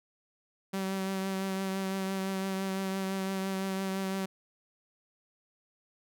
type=tone with vibrato; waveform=sawtooth; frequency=191.9 Hz; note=G3; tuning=37 cents flat; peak=-27 dBFS; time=0.73-4.26 s; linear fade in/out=10 ms; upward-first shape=triangle; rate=5.9 Hz; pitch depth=21 cents each way; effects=none